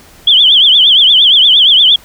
sine tone with vibrato, 3241 Hz, G#7, 43 cents flat, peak -3 dBFS, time 0.27-1.96 s, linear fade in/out 5 ms, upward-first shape triangle, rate 8.6 Hz, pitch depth 180 cents each way, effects pink hiss -40 dBFS RMS until 2.04 s

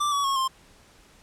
square tone with pitch steps, 1174.7 / 1133.4 / 1093.5 / 1055 Hz, D6 / C#6 / C#6 / C6, 0 / +38 / -24 / +14 cents, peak -23 dBFS, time 0-0.48 s, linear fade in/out 10 ms, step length 120 ms, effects pink hiss -55 dBFS RMS until 1.22 s + low-pass 10000 Hz 12 dB/octave

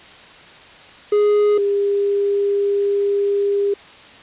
triangle / sine tone pair in turn, 415.3 / 402.8 Hz, G#4 / G4, 0 / +47 cents, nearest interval minor second, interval 53 cents, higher first, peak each -10 / -15 dBFS, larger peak first, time 1.12-1.58 / 1.58-3.74 s, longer second, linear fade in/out 5 ms, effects white hiss -42 dBFS RMS until 4.22 s + resampled to 8000 Hz

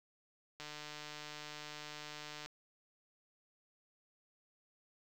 click train, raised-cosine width 0.2 ms, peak -29 dBFS, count 280, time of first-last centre 0.6-2.46 s, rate 150 Hz, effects 10-bit

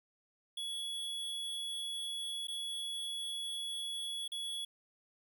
square tone with dropouts, 3374 Hz, G#7, 27 cents sharp, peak -38 dBFS, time 0.57-4.65 s, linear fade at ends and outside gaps 5 ms, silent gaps 2.472-2.482 / 4.279-4.318 s, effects none

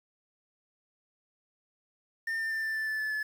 triangle tone with pitch steps, 1810 / 1797.5 / 1785.1 / 1772.8 / 1760.5 / 1748.3 / 1736.3 / 1724.3 Hz, A6 / A6 / A6 / A6 / A6 / A6 / A6 / A6, +48 / +36 / +25 / +13 / 0 / -12 / -23 / -35 cents, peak -28 dBFS, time 2.27-3.23 s, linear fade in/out 5 ms, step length 120 ms, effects 9-bit

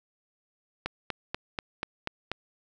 click train, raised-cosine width 0.3 ms, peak -14 dBFS, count 7, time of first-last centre 0.86-2.316 s, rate 4.12 Hz, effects none

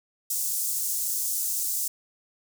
pink high-pass noise, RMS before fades -28 dBFS, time 0.3-1.88 s, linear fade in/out 5 ms, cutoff 6700 Hz, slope 24 dB/octave, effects none

